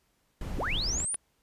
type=noise; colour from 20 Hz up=brown; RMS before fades=-34 dBFS; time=0.41-1.05 s; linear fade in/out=2 ms
type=linear sweep; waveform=sine; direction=up; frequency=127.4 to 9920 Hz; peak=-29 dBFS; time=0.58-1.16 s; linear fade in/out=5 ms
type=clicks; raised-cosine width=0.3 ms; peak=-24 dBFS; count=2; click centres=1.002 / 1.144 s
effects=pink hiss -72 dBFS RMS until 1.42 s + resampled to 32000 Hz